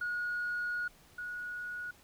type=tone pair in turn; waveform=sine; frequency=1447 / 1456.2 Hz; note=F#6 / F#6; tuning=-39 / -28 cents; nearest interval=unison; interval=11 cents; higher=second; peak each=-31 / -37 dBFS; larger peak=first; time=0.01-0.88 / 1.18-1.91 s; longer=first; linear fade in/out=5 ms; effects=tanh soft clip ceiling -29 dBFS + pink hiss -61 dBFS RMS until 2.03 s